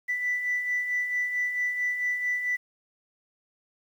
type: beating tone pair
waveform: sine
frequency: 1975.5 / 1980 Hz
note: B6 / B6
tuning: 0 / +4 cents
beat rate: 4.5 Hz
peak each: -34 / -25 dBFS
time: 0.08-2.57 s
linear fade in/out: 20 ms
effects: tanh soft clip ceiling -20 dBFS + 9-bit